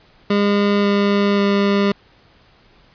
25% pulse tone with pitch steps, 203.3 / 202 / 200.7 Hz, G#3 / G#3 / G3, -37 / -48 / +41 cents, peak -10 dBFS, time 0.3-1.92 s, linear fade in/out 5 ms, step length 540 ms, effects pink hiss -52 dBFS RMS until 2.94 s + resampled to 11025 Hz

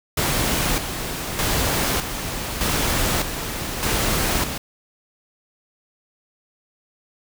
pink noise with tremolo, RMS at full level -21 dBFS, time 0.17-4.58 s, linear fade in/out 5 ms, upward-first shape square, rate 0.82 Hz, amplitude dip 55%, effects none

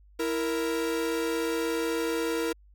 45% pulse tone pair together, 329.7 / 466.2 Hz, E4 / A#4, 0 / 0 cents, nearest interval tritone, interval 600 cents, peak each -30 / -29 dBFS, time 0.19-2.53 s, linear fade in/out 10 ms, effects added 50 Hz sine -53 dBFS peak until 2.74 s

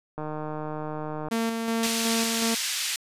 click train, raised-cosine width 1 ms, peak -20 dBFS, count 170, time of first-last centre 0.18-1.285 s, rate 153 Hz
sawtooth tone with tremolo, 227.8 Hz, A#3, 40 cents flat, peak -20 dBFS, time 1.31-2.55 s, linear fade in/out 10 ms, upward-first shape square, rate 2.7 Hz, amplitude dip 35%
white band-pass noise, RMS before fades -29 dBFS, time 1.83-2.96 s, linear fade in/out 2 ms, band 2100 to 6800 Hz, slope 12 dB/octave
effects resampled to 32000 Hz

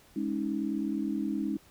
sine chord, Ab suspended fourth, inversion none, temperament equal with one note detuned, 207.7 / 277.2 / 316.4 Hz, Ab3 / Db4 / Eb4, 0 / 0 / +29 cents, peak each -33 dBFS, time 0.16-1.57 s, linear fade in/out 5 ms, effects pink hiss -59 dBFS RMS until 1.7 s

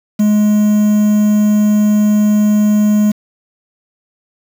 triangle tone with quantisation, 210 Hz, G#3, 19 cents sharp, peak -6 dBFS, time 0.19-3.12 s, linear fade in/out 10 ms, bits 5, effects none

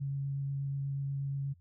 sine tone with vibrato, 138.59 Hz, C#3, in tune, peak -32 dBFS, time 0-1.54 s, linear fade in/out 20 ms, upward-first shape triangle, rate 8.3 Hz, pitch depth 11 cents each way, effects added 86 Hz sine -59 dBFS peak until 1.6 s

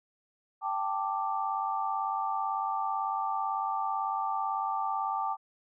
sine chord, G suspended second, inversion none, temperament just, 784 / 882 / 1176 Hz, G5 / A5 / D6, 0 / +4 / +2 cents, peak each -33 dBFS, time 0.61-5.37 s, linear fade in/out 50 ms, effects none

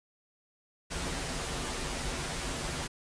pink noise with comb filter, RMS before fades -35 dBFS, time 0.9-2.88 s, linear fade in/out 20 ms, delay 9.7 ms, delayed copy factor -0.65, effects resampled to 22050 Hz

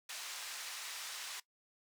white band-pass noise, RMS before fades -45 dBFS, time 0.09-1.4 s, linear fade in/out 5 ms, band 980 to 6800 Hz, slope 12 dB/octave, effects noise-tail reverb RT60 0.1 s tail -18 dB re dry

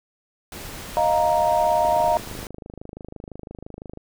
pink noise, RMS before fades -36 dBFS, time 0.52-2.47 s, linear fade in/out 2 ms
sine chord, Eb suspended second, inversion none, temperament just, 622.3 / 700 / 933.4 Hz, Eb5 / F5 / Bb5, 0 / +4 / +2 cents, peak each -21 dBFS, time 0.97-2.17 s, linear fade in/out 0 ms
click train, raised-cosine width 2 ms, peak -23 dBFS, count 56, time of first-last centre 1.85-3.974 s, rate 25.9 Hz
effects none

